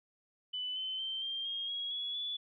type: tone with pitch steps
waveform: sine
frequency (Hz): 2999 / 3058 / 3119 / 3181 / 3244 / 3308 / 3374 / 3441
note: F#7 / G7 / G7 / G7 / G#7 / G#7 / G#7 / A7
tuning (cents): +23 / -44 / -9 / +25 / -41 / -8 / +27 / -39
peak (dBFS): -35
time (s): 0.53-2.37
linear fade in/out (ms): 10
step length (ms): 230
effects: none